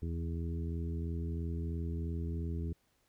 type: harmonic tone with a mistuned harmonic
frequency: 83 Hz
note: E2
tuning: 12 cents sharp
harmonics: 1 / 2 / 3 / 4 / 5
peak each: -35 / -41 / -45 / -47 / -49 dBFS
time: 0.02-2.73 s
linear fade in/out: 5 ms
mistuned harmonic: 1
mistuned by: -59 cents
effects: pink hiss -74 dBFS RMS until 3.08 s